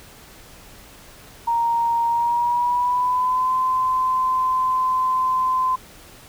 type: tone with pitch glide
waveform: sine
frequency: 932.3 to 1028.5 Hz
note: A#5 to C6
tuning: 0 to -30 cents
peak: -17 dBFS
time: 1.47-5.76 s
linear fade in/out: 10 ms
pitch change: +170 cents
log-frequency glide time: 2.07-3.54 s
effects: pink hiss -45 dBFS RMS until 6.28 s